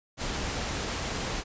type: noise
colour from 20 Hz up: pink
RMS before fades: -32 dBFS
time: 0.17-1.44 s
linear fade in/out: 50 ms
effects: resampled to 16000 Hz